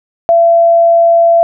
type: tone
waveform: sine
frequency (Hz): 675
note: E5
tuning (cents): +41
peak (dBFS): -4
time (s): 0.29-1.43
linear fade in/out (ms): 0
effects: none